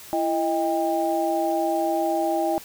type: tone cluster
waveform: sine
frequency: 334.5 / 630 / 799 Hz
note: E4 / D#5 / G5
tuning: +25 / +21 / +33 cents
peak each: -25 dBFS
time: 0.13-2.58 s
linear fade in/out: 0 ms
effects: white hiss -43 dBFS RMS until 2.64 s